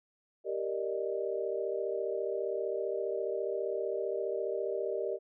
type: chord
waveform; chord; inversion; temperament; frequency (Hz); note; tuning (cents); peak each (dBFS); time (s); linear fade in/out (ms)
sine; Eb major seventh; first; equal; 392 / 466.2 / 587.3 / 622.3; G4 / Bb4 / D5 / Eb5; 0 / 0 / 0 / 0; -35 / -36 / -39 / -38; 0.44-5.19; 50
effects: none